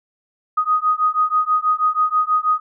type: beating tone pair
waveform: sine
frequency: 1244.5 / 1250.7 Hz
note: D#6 / D#6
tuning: 0 / +9 cents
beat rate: 6.2 Hz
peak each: -18 dBFS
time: 0.57-2.6 s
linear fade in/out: 10 ms
effects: none